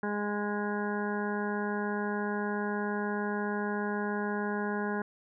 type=harmonic tone with a mistuned harmonic; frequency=206.6 Hz; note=G#3; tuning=9 cents flat; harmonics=1 / 2 / 3 / 4 / 5 / 7 / 8 / 9; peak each=-33 / -35 / -43 / -39 / -41 / -40 / -40 / -53 dBFS; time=0.03-5.02 s; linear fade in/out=2 ms; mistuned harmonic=9; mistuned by=+26 cents; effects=none